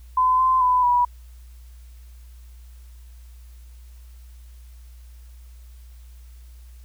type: tone with pitch steps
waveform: sine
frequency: 1018 / 1033 / 1001 / 976 Hz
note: C6 / C6 / B5 / B5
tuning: -48 / -22 / +23 / -21 cents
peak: -15 dBFS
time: 0.17-1.05 s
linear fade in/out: 5 ms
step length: 220 ms
effects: added 60 Hz sine -41 dBFS peak until 6.84 s + white hiss -59 dBFS RMS until 6.84 s